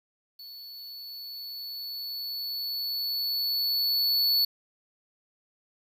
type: tone with level ramp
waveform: square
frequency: 4435 Hz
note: C#8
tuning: in tune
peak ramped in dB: -43 to -21 dBFS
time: 0.39-4.45 s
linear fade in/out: 5 ms
effects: 10-bit